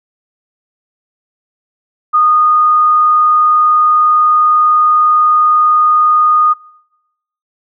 sine tone, 1231 Hz, D#6, 19 cents flat, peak -6 dBFS, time 2.13-6.54 s, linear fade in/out 20 ms, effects noise-tail reverb RT60 0.9 s tail -24 dB re dry

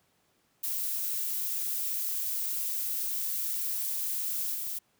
violet noise with level steps, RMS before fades -32 / -35 dBFS, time 0.63-4.79 s, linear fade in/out 10 ms, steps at 4.54 s, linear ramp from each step 10 ms, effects pink hiss -70 dBFS RMS until 4.99 s + high-pass 100 Hz 12 dB/octave

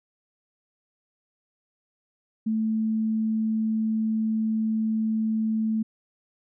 sine tone, 220 Hz, A3, in tune, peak -22 dBFS, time 2.46-5.83 s, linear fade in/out 10 ms, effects none

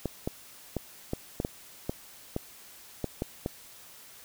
clicks, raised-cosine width 2 ms, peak -16 dBFS, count 11, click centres 0.057 / 0.275 / 0.767 / 1.134 / 1.401 / 1.449 / 1.895 / 2.364 / 3.043 / 3.221 / 3.461 s, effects white hiss -51 dBFS RMS until 4.24 s

